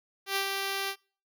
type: tone with ADSR envelope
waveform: 5% pulse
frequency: 391.7 Hz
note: G4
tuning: 1 cent flat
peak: -15 dBFS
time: 0.26-0.96 s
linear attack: 100 ms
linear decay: 89 ms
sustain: -4 dB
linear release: 72 ms
effects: noise-tail reverb RT60 0.4 s tail -24 dB re dry